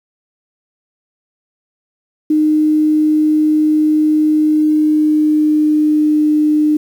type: tone with pitch glide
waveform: sine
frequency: 306.9 to 303 Hz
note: D#4 to D#4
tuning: -24 to -46 cents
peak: -9 dBFS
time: 2.3-6.77 s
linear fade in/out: 5 ms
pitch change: -22 cents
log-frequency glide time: 4.34-6.28 s
effects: 7-bit